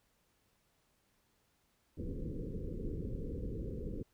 pink low-pass noise, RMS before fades -40 dBFS, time 1.97-4.03 s, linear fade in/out 5 ms, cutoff 510 Hz, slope 96 dB/octave, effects pink hiss -75 dBFS RMS until 4.13 s

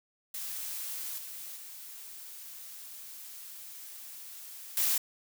blue noise with level steps, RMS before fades -38 / -43 / -46 / -28 dBFS, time 0.34-4.98 s, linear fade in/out 5 ms, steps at 1.18 / 1.56 / 4.77 s, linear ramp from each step 2 ms, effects none

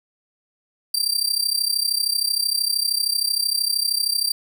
sawtooth tone with amplitude modulation, 4699 Hz, D8, in tune, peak -13 dBFS, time 0.94-4.32 s, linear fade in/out 5 ms, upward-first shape sine, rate 33 Hz, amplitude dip 85%, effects none

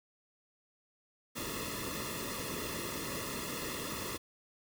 pink noise with comb filter, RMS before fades -39 dBFS, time 1.35-4.18 s, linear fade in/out 20 ms, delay 1.3 ms, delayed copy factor -0.95, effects none

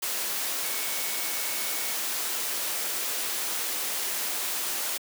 sine tone in noise, 2217 Hz, C#7, in tune, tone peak -41 dBFS, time 0.64-1.94 s, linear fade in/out 10 ms, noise white, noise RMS -30 dBFS, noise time 0.02-4.98 s, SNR -14 dB, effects high-pass 300 Hz 12 dB/octave

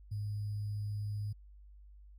sine tone with sample-and-hold, 103.83 Hz, G#2, in tune, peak -34 dBFS, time 0.11-1.33 s, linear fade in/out 10 ms, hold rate 4900 Hz, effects added 50 Hz sine -52 dBFS peak until 2.18 s + MP3 64 kbps

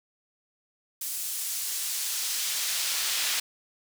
brown noise with high-pass filter sweep, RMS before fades -30 dBFS, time 1.01-3.4 s, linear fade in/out 5 ms, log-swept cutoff 9100 to 3300 Hz, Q 0.71, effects none

